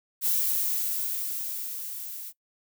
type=noise with level ramp; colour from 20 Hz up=violet; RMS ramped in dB=-24 to -39 dBFS; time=0.21-2.33 s; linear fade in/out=50 ms; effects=noise-tail reverb RT60 0.1 s tail -20 dB re dry